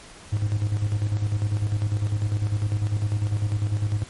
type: tone with tremolo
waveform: triangle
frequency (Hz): 103.83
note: G#2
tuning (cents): 0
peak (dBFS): -17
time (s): 0.32-4.04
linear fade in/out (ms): 10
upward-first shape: square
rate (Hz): 10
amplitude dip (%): 60
effects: pink hiss -45 dBFS RMS until 4.09 s + MP3 48 kbps